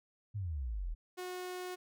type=exponential sweep; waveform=sine; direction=down; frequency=110 to 36.71 Hz; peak=-35 dBFS; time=0.34-0.95 s; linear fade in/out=20 ms
type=tone; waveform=sawtooth; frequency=363.8 Hz; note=F#4; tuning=29 cents flat; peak=-36 dBFS; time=1.17-1.76 s; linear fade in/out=20 ms
effects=none